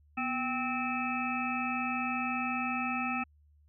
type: harmonic tone with a mistuned harmonic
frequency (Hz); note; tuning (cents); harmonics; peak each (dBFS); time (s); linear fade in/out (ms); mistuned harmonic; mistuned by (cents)
260; C4; -11; 1 / 3 / 5 / 7 / 9 / 10; -35 / -37 / -36 / -45 / -42 / -36; 0.17-3.24; 10; 1; -100
effects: added 74 Hz sine -60 dBFS peak until 3.68 s